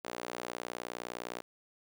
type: tone with high-pass filter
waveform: sawtooth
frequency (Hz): 59.8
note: A#1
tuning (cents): +45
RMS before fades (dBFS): -42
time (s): 0.04-1.42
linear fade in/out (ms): 10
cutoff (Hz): 460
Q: 1
effects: none